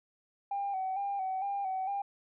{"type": "tone with vibrato", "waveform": "sine", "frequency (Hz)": 778, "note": "G5", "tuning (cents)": -13, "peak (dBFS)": -30, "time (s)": [0.51, 2.02], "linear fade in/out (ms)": 5, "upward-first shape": "square", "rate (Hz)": 2.2, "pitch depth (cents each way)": 48, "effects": ["tanh soft clip ceiling -27 dBFS"]}